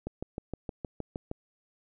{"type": "click train", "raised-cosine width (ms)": 2, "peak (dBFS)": -21, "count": 9, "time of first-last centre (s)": [0.07, 1.314], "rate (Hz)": 6.43, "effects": []}